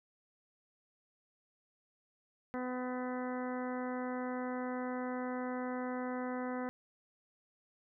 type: harmonic tone with a mistuned harmonic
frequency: 251.8 Hz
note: B3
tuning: 34 cents sharp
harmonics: 1 / 2 / 3 / 4 / 5 / 6 / 7 / 8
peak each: -38 / -41 / -45 / -47 / -49 / -50 / -53 / -53 dBFS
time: 2.54-6.69 s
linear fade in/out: 0 ms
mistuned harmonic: 8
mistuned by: -22 cents
effects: none